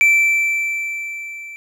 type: tone with level ramp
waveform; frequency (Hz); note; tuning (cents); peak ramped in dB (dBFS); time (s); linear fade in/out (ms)
triangle; 2333; D7; -12; -7 to -30; 0.01-1.56; 0
effects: none